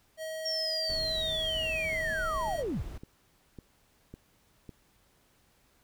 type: tone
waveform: square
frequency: 636 Hz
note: D#5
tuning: 38 cents sharp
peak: -36 dBFS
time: 0.17-2.64 s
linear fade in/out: 50 ms
type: linear sweep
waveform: sine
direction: down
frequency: 5588 to 34.49 Hz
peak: -30 dBFS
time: 0.45-2.83 s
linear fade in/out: 10 ms
type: noise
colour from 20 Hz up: brown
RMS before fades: -41 dBFS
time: 0.89-2.98 s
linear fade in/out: 5 ms
type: click train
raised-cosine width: 3 ms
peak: -31 dBFS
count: 6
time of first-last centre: 1.93-4.692 s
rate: 1.81 Hz
effects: pink hiss -67 dBFS RMS until 5.83 s